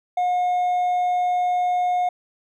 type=tone with hard clipping; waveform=sine; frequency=720 Hz; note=F#5; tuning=47 cents flat; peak=-19 dBFS; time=0.17-2.09 s; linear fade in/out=5 ms; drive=2 dB; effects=none